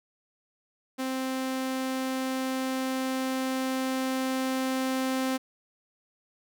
sawtooth tone with level ramp, 261.6 Hz, C4, in tune, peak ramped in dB -25 to -22 dBFS, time 0.98-5.38 s, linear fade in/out 20 ms, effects none

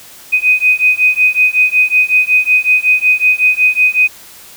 sine beating tone pair, 2499 / 2504.4 Hz, D#7 / D#7, +7 / +11 cents, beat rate 5.4 Hz, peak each -11 dBFS, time 0.32-4.08 s, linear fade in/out 20 ms, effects white hiss -37 dBFS RMS until 4.56 s

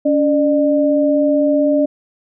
sine tone pair together, 283.5 / 600.7 Hz, C#4 / D5, +39 / +39 cents, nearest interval octave + minor second, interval 1300 cents, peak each -14 dBFS, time 0.05-1.86 s, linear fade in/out 10 ms, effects none

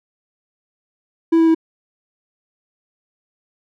triangle tone with pitch steps, 329.6 / 326.9 / 324.3 Hz, E4 / E4 / E4, 0 / -14 / -28 cents, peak -8 dBFS, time 1.32-1.548 s, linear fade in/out 10 ms, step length 76 ms, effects none

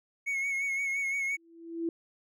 triangle tone with vibrato, 2199 Hz, C#7, 14 cents flat, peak -27 dBFS, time 0.26-1.37 s, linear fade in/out 20 ms, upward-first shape sine, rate 5.8 Hz, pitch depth 36 cents each way
sine tone with exponential growth, 333 Hz, E4, 18 cents sharp, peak -26 dBFS, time 1.33-1.89 s, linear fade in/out 2 ms, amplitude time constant 120 ms
effects none

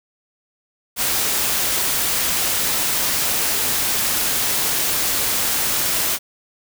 white noise, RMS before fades -20 dBFS, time 0.96-6.19 s, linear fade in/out 50 ms, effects none

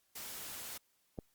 white noise, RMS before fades -45 dBFS, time 0.15-0.78 s, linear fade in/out 10 ms
click, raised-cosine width 2 ms, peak -27 dBFS, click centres 1.188 s
effects white hiss -75 dBFS RMS until 1.34 s + Opus 48 kbps

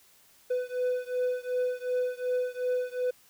triangle beating tone pair, 498.5 / 501.2 Hz, B4 / B4, +16 / +25 cents, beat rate 2.7 Hz, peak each -28 / -29 dBFS, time 0.5-3.11 s, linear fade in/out 10 ms, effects white hiss -60 dBFS RMS until 3.29 s

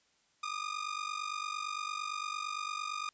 sawtooth ring-modulated tone, 1223 Hz, D#6, 30 cents flat, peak -29 dBFS, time 0.43-3.09 s, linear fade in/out 0 ms, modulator 24.4 Hz, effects white hiss -71 dBFS RMS until 3.13 s + resampled to 16000 Hz

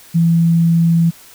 sine tone, 167.1 Hz, E3, 24 cents sharp, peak -9 dBFS, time 0.14-1.11 s, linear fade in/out 20 ms, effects white hiss -42 dBFS RMS until 1.34 s

